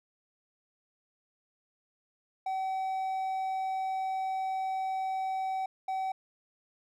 triangle tone bursts at uneven times, 762 Hz, G5, 49 cents flat, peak -28 dBFS, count 2, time 2.46-5.66 / 5.88-6.12 s, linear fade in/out 5 ms, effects none

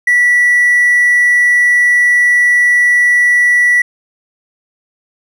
triangle tone with hard clipping, 1950 Hz, B6, 23 cents flat, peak -7 dBFS, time 0.07-3.82 s, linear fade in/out 5 ms, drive 4 dB, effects none

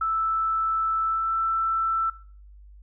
sine tone with pitch glide, 1318.5 to 1330.7 Hz, E6 to E6, 0 to +16 cents, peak -22 dBFS, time 0.01-2.1 s, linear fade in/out 5 ms, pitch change +16 cents, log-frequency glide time 1.04-1.34 s, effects noise-tail reverb RT60 0.5 s tail -19 dB re dry + added 50 Hz sine -45 dBFS peak until 2.82 s

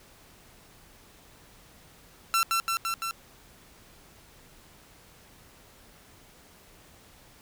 sawtooth tone with echo, 1349 Hz, E6, 40 cents sharp, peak -18 dBFS, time 2.34-2.43 s, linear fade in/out 0 ms, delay 170 ms, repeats 4, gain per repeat -2 dB, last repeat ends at 3.11 s, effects pink hiss -55 dBFS RMS until 7.41 s

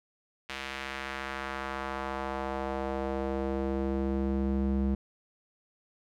square tone with band-pass filter sweep, 67.2 Hz, C2, 47 cents sharp, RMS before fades -32 dBFS, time 0.49-4.95 s, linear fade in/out 5 ms, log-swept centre 2600 to 190 Hz, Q 1.2, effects none

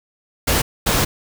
pink noise bursts at uneven times, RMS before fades -17 dBFS, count 2, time 0.47-0.62 / 0.86-1.05 s, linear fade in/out 10 ms, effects none

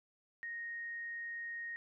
sine tone, 1864.7 Hz, A#6, in tune, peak -40 dBFS, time 0.43-1.76 s, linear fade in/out 0 ms, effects none

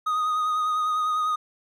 triangle tone with vibrato, 1244.5 Hz, D#6, in tune, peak -20 dBFS, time 0.06-1.36 s, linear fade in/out 10 ms, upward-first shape sine, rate 10 Hz, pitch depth 26 cents each way, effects none

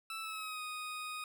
20% pulse tone with pitch glide, 1318.5 to 1244.5 Hz, E6 to D#6, 0 to 0 cents, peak -35 dBFS, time 0.1-1.24 s, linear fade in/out 2 ms, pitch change -100 cents, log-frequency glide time 0.21-0.62 s, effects none

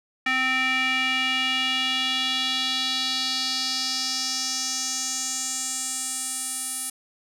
square tone with band-pass filter sweep, 260 Hz, C4, 11 cents flat, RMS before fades -26 dBFS, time 0.26-6.9 s, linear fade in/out 5 ms, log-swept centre 2100 to 10000 Hz, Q 3.3, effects none

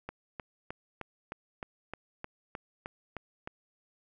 click train, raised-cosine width 0.5 ms, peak -23 dBFS, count 12, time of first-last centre 0.09-3.475 s, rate 3.25 Hz, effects none

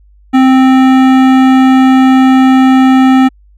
sine tone with hard clipping, 261.6 Hz, C4, in tune, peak -5 dBFS, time 0.33-3.29 s, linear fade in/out 20 ms, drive 16 dB, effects added 50 Hz sine -40 dBFS peak until 3.57 s

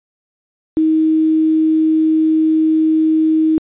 sine tone with quantisation, 316 Hz, D#4, 27 cents sharp, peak -10 dBFS, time 0.77-3.58 s, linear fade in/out 0 ms, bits 6, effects resampled to 8000 Hz

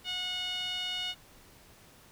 sawtooth tone with band-pass filter, 729 Hz, F#5, 26 cents flat, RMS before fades -35 dBFS, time 0.04-1.15 s, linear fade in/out 50 ms, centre 3200 Hz, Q 8.2, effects pink hiss -57 dBFS RMS until 2.11 s

